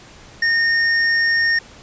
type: tone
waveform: square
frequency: 1837 Hz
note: A#6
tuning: 26 cents flat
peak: -15 dBFS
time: 0.42-1.59 s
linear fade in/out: 5 ms
effects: pink hiss -43 dBFS RMS until 1.82 s + resampled to 16000 Hz